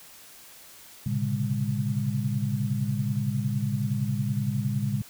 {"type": "tone cluster", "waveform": "sine", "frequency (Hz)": [112.5, 130, 140.8, 202.4], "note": ["A2", "C3", "C#3", "G#3"], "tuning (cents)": [39, -11, 27, -44], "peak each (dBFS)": -30, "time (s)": [1.06, 5.02], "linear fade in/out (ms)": 5, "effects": ["white hiss -49 dBFS RMS until 5.09 s"]}